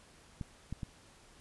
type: clicks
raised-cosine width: 5 ms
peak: -26 dBFS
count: 3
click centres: 0.412 / 0.726 / 0.832 s
effects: pink hiss -60 dBFS RMS until 1.4 s + resampled to 24000 Hz